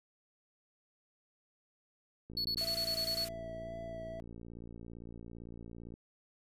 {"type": "click train", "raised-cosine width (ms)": 3, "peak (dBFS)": -36, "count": 211, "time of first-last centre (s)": [2.3, 5.94], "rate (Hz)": 57.7}
{"type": "tone bursts", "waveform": "triangle", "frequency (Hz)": 4400, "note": "C#8", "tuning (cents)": -14, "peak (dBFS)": -31, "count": 9, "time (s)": [2.37, 3.246], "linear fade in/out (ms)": 2, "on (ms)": 76, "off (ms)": 24}
{"type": "high-pass noise", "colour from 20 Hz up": "white", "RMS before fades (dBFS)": -45, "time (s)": [2.57, 3.29], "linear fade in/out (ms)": 10, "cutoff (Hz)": 1100, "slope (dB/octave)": 96}
{"type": "tone with vibrato", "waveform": "triangle", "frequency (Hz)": 659, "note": "E5", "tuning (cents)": -1, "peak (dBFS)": -40, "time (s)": [2.61, 4.2], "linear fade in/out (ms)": 0, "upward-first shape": "sine", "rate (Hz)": 1.9, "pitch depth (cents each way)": 18}
{"effects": ["resampled to 32000 Hz"]}